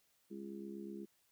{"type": "harmonic tone", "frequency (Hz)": 68.3, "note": "C#2", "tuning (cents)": -25, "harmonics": [3, 4, 5, 6], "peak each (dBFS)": [-47, -56, -48, -53], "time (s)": [0.3, 1.06], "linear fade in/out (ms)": 20, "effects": ["white hiss -75 dBFS RMS until 1.31 s"]}